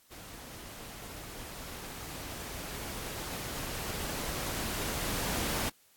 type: noise with level ramp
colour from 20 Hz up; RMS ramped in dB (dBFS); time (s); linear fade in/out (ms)
pink; -48 to -32; 0.1-5.7; 20
effects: white hiss -64 dBFS RMS until 5.96 s + AAC 64 kbps